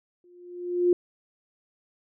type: tone with exponential growth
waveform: sine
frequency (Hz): 354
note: F4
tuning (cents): +23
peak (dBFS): -15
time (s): 0.24-0.93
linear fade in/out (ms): 2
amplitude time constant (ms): 150
effects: none